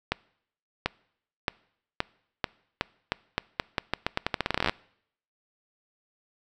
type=accelerating click train; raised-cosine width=0.3 ms; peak=-8 dBFS; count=27; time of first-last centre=0.12-4.695 s; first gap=740 ms; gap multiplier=0.84; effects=noise-tail reverb RT60 0.7 s tail -24 dB re dry